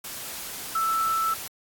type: tone in noise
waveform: sine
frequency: 1322 Hz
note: E6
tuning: 5 cents sharp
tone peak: -22 dBFS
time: 0.75-1.34 s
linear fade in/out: 5 ms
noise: white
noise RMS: -36 dBFS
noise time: 0.04-1.48 s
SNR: +11 dB
effects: AAC 64 kbps